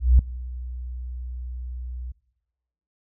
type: tone with ADSR envelope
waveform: sine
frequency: 61.74 Hz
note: B1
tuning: in tune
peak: -9 dBFS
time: 0-2.12 s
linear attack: 190 ms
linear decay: 3 ms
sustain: -21 dB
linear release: 7 ms
effects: noise-tail reverb RT60 1.0 s tail -23 dB re dry